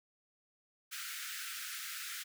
pink high-pass noise, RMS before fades -43 dBFS, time 0.91-2.24 s, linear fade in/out 20 ms, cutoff 1300 Hz, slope 96 dB/octave, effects none

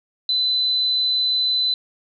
sine tone, 4017 Hz, B7, 29 cents sharp, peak -17 dBFS, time 0.29-1.74 s, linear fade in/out 2 ms, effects none

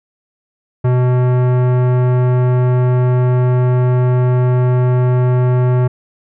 sine tone with tanh clipping, 125.2 Hz, B2, 24 cents sharp, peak -12 dBFS, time 0.84-5.88 s, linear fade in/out 10 ms, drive 18 dB, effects none

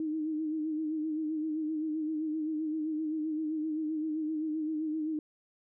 sine tone with vibrato, 311.1 Hz, D#4, in tune, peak -30 dBFS, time 0-5.19 s, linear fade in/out 2 ms, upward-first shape sine, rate 7.7 Hz, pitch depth 48 cents each way, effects none

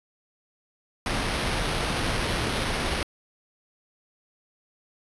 pink noise with sample-and-hold, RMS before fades -27 dBFS, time 1.06-3.03 s, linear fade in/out 2 ms, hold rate 7350 Hz, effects resampled to 24000 Hz

